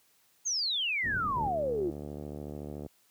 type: exponential sweep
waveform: sine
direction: down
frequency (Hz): 6645 to 321.7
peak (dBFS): -28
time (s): 0.45-1.91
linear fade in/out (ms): 20
type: low-pass noise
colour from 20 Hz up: pink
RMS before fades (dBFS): -38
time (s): 1.02-1.52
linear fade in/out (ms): 50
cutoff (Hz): 280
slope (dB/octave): 12
type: click train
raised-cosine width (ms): 2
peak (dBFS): -27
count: 111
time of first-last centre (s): 1.37-2.863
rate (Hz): 73.7
effects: white hiss -67 dBFS RMS until 3.1 s + high-pass 60 Hz 12 dB/octave